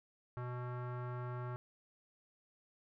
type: tone with low-pass filter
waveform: square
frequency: 123.6 Hz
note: B2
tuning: 2 cents sharp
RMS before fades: -42 dBFS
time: 0.37-1.56 s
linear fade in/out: 0 ms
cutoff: 1300 Hz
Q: 2.6
effects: none